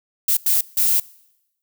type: noise bursts at uneven times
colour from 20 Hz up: violet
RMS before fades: -17 dBFS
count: 3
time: 0.28-0.37 / 0.46-0.61 / 0.77-1 s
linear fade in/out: 5 ms
effects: noise-tail reverb RT60 0.9 s tail -23 dB re dry